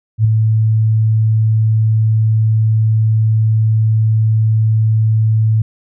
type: tone with ADSR envelope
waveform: sine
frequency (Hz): 110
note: A2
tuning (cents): 0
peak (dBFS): -5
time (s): 0.18-5.62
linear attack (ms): 67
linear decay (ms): 7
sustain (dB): -4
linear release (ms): 4
effects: none